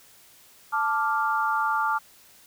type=chord; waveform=sine; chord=D minor; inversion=second; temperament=equal; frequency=880 / 1174.7 / 1396.9 Hz; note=A5 / D6 / F6; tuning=0 / 0 / 0 cents; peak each=-26 / -26 / -27 dBFS; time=0.72-1.99 s; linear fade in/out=20 ms; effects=white hiss -54 dBFS RMS until 2.46 s